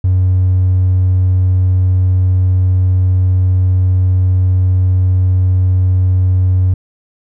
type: tone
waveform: triangle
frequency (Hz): 92.5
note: F#2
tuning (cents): 0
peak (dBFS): -5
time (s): 0.04-6.74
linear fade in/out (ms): 5
effects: tanh soft clip ceiling -4 dBFS